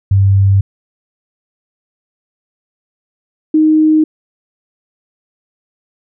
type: tone pair in turn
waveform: sine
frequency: 98 / 311.1 Hz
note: G2 / D#4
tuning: 0 / 0 cents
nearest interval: octave + minor sixth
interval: 2000 cents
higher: second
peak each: -6 dBFS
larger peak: neither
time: 0.11-0.61 / 3.54-4.04 s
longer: neither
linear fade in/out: 5 ms
effects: none